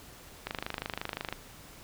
click train, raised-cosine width 0.3 ms, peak -17 dBFS, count 23, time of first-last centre 0.47-1.326 s, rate 25.7 Hz, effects pink hiss -51 dBFS RMS until 1.83 s

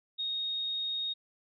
sine tone, 3729 Hz, A#7, in tune, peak -31 dBFS, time 0.18-1.14 s, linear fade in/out 20 ms, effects none

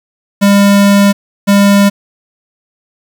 square tone pair in turn, 200.7 / 200.7 Hz, G3 / G3, +41 / +41 cents, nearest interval unison, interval 0 cents, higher neither, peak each -5 dBFS, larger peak neither, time 0.41-1.13 / 1.47-1.9 s, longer first, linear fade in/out 20 ms, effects 7-bit

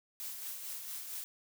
blue noise with tremolo, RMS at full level -41 dBFS, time 0.2-1.24 s, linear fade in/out 0 ms, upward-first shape sine, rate 4.4 Hz, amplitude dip 40%, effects none

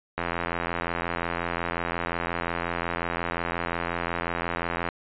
click train, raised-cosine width 0.5 ms, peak -12 dBFS, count 404, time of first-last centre 0.18-4.888 s, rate 85.6 Hz, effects resampled to 8000 Hz

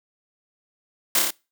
white noise with echo, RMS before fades -19 dBFS, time 1.15-1.19 s, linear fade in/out 2 ms, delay 29 ms, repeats 4, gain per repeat -2 dB, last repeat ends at 1.306 s, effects noise-tail reverb RT60 0.3 s tail -25 dB re dry + high-pass 200 Hz 12 dB/octave

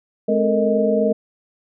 sine tone cluster, 212.7 / 261.6 / 440.9 / 463.8 / 626 Hz, G#3 / C4 / A4 / A#4 / D#5, +42 / 0 / +4 / -9 / +10 cents, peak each -20 / -27 / -26 / -19 / -20 dBFS, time 0.28-1.13 s, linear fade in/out 10 ms, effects none

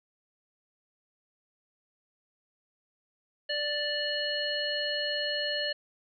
harmonic tone with a mistuned harmonic, 587.3 Hz, D5, in tune, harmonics 1 / 3 / 5 / 7, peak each -34 / -34 / -34 / -34 dBFS, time 3.49-5.73 s, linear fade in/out 10 ms, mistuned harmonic 7, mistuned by +70 cents, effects none

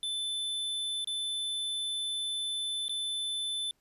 square tone with dropouts, 3520 Hz, A7, in tune, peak -32 dBFS, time 0.03-3.71 s, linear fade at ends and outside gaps 1 ms, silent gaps 1.045-1.073 / 2.882-2.894 s, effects pink hiss -74 dBFS RMS until 3.8 s + resampled to 32000 Hz

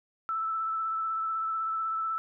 sine tone with vibrato, 1318.5 Hz, E6, in tune, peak -28 dBFS, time 0.29-2.18 s, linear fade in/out 0 ms, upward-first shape triangle, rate 16 Hz, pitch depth 21 cents each way, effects none

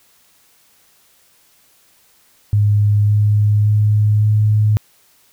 sine tone with pitch steps, 103.7 / 104.6 / 105.51 / 106.43 Hz, G#2 / G#2 / G#2 / G#2, -2 / +13 / +28 / +43 cents, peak -10 dBFS, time 2.53-4.77 s, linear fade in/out 0 ms, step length 560 ms, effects white hiss -54 dBFS RMS until 5.32 s

